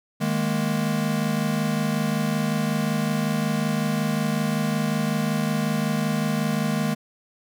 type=chord; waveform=square; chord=D# suspended fourth; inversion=none; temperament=equal; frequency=155.56 / 207.7 / 233.1 Hz; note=D#3 / G#3 / A#3; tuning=0 / 0 / 0 cents; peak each=-27 / -26 / -28 dBFS; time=0.2-6.95 s; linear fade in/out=20 ms; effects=none